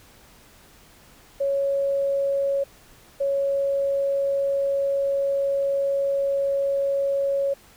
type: tone bursts at uneven times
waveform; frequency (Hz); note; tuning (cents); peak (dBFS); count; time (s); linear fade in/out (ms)
sine; 554.4; C#5; 0; -20; 2; 1.4-2.64 / 3.2-7.54; 10
effects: pink hiss -52 dBFS RMS until 7.76 s